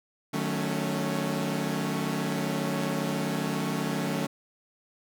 sawtooth chord, D# half-diminished seventh, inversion none, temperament equal with one note detuned, 152.27 / 185 / 220 / 277.2 Hz, D#3 / F#3 / A3 / C#4, -37 / 0 / 0 / 0 cents, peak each -29 dBFS, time 0.33-4.27 s, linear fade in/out 10 ms, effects none

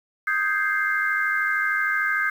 sine chord, Ab major seventh, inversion second, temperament equal, 1244.5 / 1568 / 1661.2 / 2093 Hz, Eb6 / G6 / Ab6 / C7, 0 / 0 / 0 / 0 cents, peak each -28 / -23 / -29 / -27 dBFS, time 0.27-2.3 s, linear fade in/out 5 ms, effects 8-bit

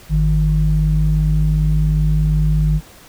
sine tone pair together, 51.51 / 154.2 Hz, G#1 / D#3, -13 / -15 cents, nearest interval octave + perfect fifth, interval 1898 cents, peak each -14 dBFS, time 0.09-2.81 s, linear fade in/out 50 ms, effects tanh soft clip ceiling -5 dBFS + pink hiss -43 dBFS RMS until 3.08 s

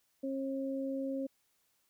sine tone pair together, 270 / 540 Hz, C#4 / C#5, -45 / -45 cents, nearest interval octave, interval 1200 cents, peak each -35 / -38 dBFS, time 0.23-1.27 s, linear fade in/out 10 ms, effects white hiss -75 dBFS RMS until 1.89 s

